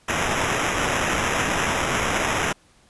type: noise with sample-and-hold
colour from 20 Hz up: blue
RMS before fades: -23 dBFS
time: 0.08-2.53 s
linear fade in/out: 10 ms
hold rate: 4410 Hz
effects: pink hiss -57 dBFS RMS until 2.89 s + resampled to 24000 Hz